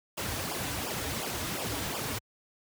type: noise with flanger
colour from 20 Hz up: pink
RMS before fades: -34 dBFS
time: 0.17-2.19 s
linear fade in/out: 10 ms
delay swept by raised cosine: 0.48 to 5.78 ms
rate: 2.8 Hz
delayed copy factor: -0.9
effects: high-pass 60 Hz 12 dB/octave